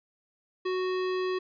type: tone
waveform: square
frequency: 370 Hz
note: F#4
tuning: in tune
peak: -28 dBFS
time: 0.65-1.39 s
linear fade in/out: 10 ms
effects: resampled to 11025 Hz